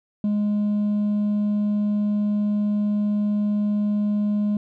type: tone with hard clipping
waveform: triangle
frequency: 207.7 Hz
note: G#3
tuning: in tune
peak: -18 dBFS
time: 0.24-4.57 s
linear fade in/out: 2 ms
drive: 1 dB
effects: none